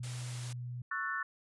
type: tone with pitch glide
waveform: sine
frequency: 123.47 to 122.55 Hz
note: B2 to B2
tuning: 0 to -13 cents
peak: -38 dBFS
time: 0-0.82 s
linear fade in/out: 5 ms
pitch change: -13 cents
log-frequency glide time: 0.29-0.37 s
type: low-pass noise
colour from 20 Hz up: white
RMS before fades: -49 dBFS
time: 0.03-0.53 s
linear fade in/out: 5 ms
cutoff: 10000 Hz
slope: 24 dB/octave
type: chord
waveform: sine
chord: F# minor seventh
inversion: second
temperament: just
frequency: 1110 / 1332 / 1480 / 1776 Hz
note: C#6 / E6 / F#6 / A6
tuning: +2 / +18 / 0 / +16 cents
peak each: -40 / -41 / -38 / -38 dBFS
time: 0.91-1.23 s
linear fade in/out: 5 ms
effects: resampled to 24000 Hz